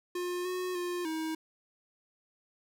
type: tone with pitch steps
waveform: square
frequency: 356.2 / 365.1 / 354 / 318.3 Hz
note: F4 / F#4 / F4 / D#4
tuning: +34 / -23 / +23 / +39 cents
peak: -33 dBFS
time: 0.15-1.35 s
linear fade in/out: 5 ms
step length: 300 ms
effects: none